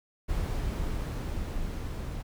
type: noise with level ramp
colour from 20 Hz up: brown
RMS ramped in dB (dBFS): -30 to -35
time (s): 0.28-2.23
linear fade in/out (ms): 20
effects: none